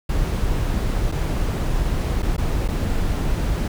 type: noise with dropouts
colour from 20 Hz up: brown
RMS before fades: -21 dBFS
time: 0.09-3.68 s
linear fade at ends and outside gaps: 5 ms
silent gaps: 1.117-1.121 / 2.223-2.227 / 2.366-2.379 / 2.679-2.685 s
effects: none